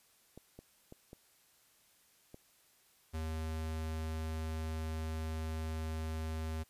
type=clicks; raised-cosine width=2 ms; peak=-36 dBFS; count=5; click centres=0.376 / 0.59 / 0.924 / 1.131 / 2.344 s
type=tone; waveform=square; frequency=79.5 Hz; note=D#2; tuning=38 cents sharp; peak=-37 dBFS; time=3.13-6.64 s; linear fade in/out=20 ms
effects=white hiss -68 dBFS RMS until 6.69 s + resampled to 32000 Hz